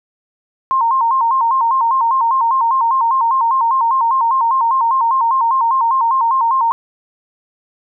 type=tone with vibrato; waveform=sine; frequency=987.8 Hz; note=B5; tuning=in tune; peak=-11 dBFS; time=0.71-6.72 s; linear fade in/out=0 ms; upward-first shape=square; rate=5 Hz; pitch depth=120 cents each way; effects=none